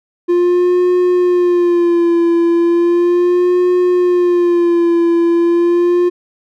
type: tone with vibrato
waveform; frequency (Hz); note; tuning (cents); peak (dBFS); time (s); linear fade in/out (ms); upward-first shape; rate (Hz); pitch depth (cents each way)
triangle; 349.2; F4; 0; -7; 0.28-6.1; 20; sine; 0.36; 51
effects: none